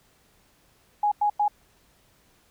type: tone bursts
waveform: sine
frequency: 830.6 Hz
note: G#5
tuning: in tune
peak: -19 dBFS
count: 3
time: 1.03-1.481 s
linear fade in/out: 5 ms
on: 87 ms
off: 95 ms
effects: pink hiss -62 dBFS RMS until 2.5 s